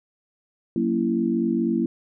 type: chord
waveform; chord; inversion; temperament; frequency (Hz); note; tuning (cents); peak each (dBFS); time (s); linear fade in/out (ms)
sine; F# dominant seventh; none; equal with one note detuned; 185 / 233.1 / 277.2 / 333.1; F#3 / A#3 / C#4 / E4; 0 / 0 / 0 / +18; -28 / -23 / -29 / -24; 0.76-1.86; 2
effects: none